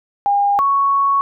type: tone pair in turn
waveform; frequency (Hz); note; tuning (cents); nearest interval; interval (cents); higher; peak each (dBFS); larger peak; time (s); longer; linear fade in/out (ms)
sine; 808 / 1110.5; G#5 / C#6; -48 / +3; tritone; 551; second; -12; neither; 0.26-0.59 / 0.59-1.21; second; 0
effects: none